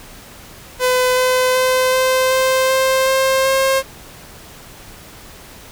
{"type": "tone with pitch steps", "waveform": "sawtooth", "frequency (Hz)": [505, 509.1, 513.2, 517.4, 521.6, 525.8, 530.1, 534.4], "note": ["B4", "C5", "C5", "C5", "C5", "C5", "C5", "C5"], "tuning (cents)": [39, -47, -34, -19, -5, 8, 23, 36], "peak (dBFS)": -9, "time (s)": [0.79, 3.83], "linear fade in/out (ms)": 50, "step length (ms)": 380, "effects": ["pink hiss -39 dBFS RMS until 5.71 s"]}